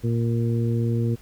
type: harmonic tone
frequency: 116.54 Hz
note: A#2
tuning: in tune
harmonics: 1 / 2 / 3 / 4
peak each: -21 / -27 / -31 / -33 dBFS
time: 0.03-1.16 s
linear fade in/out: 20 ms
effects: added 50 Hz sine -51 dBFS peak until 1.21 s + pink hiss -53 dBFS RMS until 1.21 s